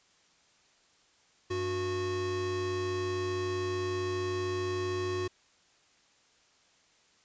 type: tone pair together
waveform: square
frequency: 96.65 / 365.4 Hz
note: G2 / F#4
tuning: -24 / -22 cents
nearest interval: octave + major seventh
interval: 2302 cents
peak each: -38 / -32 dBFS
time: 1.5-5.28 s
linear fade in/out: 10 ms
effects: white hiss -65 dBFS RMS until 7.24 s + resampled to 16000 Hz